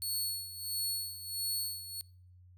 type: tone with tremolo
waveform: 15% pulse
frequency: 4398 Hz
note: C#8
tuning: 14 cents flat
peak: -25 dBFS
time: 0.02-2.01 s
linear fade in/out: 0 ms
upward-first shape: sine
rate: 1.5 Hz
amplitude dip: 75%
effects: noise-tail reverb RT60 0.5 s tail -22 dB re dry + added 90 Hz sine -55 dBFS peak until 2.57 s